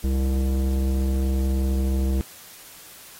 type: tone with low-pass filter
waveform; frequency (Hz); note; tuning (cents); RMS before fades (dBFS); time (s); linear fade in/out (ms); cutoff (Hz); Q
square; 66.2; C2; +21; -22; 0.04-2.21; 0; 370; 1.1
effects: white hiss -45 dBFS RMS until 3.19 s + AAC 48 kbps